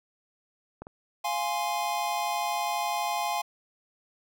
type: clicks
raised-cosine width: 1 ms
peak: -25 / -29 dBFS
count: 2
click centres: 0.82 / 0.869 s
type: chord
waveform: square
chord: F minor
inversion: none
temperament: equal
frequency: 698.5 / 830.6 / 1046.5 Hz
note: F5 / Ab5 / C6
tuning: 0 / 0 / 0 cents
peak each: -33 / -31 / -34 dBFS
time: 1.24-3.42 s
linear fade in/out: 10 ms
effects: none